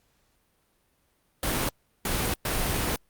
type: noise bursts at uneven times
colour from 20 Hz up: pink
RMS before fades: -27 dBFS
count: 3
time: 1.43-1.69 / 2.05-2.34 / 2.45-2.96 s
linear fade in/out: 2 ms
effects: pink hiss -69 dBFS RMS until 3.09 s + Opus 48 kbps